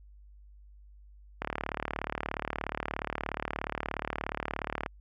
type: click train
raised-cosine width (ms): 0.5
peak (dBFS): -16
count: 128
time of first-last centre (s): 1.42-4.862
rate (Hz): 36.9
effects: added 50 Hz sine -51 dBFS peak until 5 s